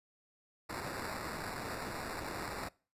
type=noise with sample-and-hold; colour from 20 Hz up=white; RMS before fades=-41 dBFS; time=0.69-2.69 s; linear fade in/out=10 ms; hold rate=3150 Hz; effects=noise-tail reverb RT60 0.4 s tail -24 dB re dry + resampled to 32000 Hz